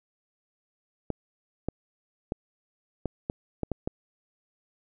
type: clicks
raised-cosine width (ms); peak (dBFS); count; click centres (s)
2; -15; 8; 1.103 / 1.686 / 2.321 / 3.057 / 3.299 / 3.633 / 3.717 / 3.875
effects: none